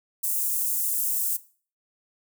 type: high-pass noise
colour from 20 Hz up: white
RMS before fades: -26 dBFS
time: 0.23-1.37 s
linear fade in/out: 10 ms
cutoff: 8000 Hz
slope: 24 dB/octave
effects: noise-tail reverb RT60 0.4 s tail -17 dB re dry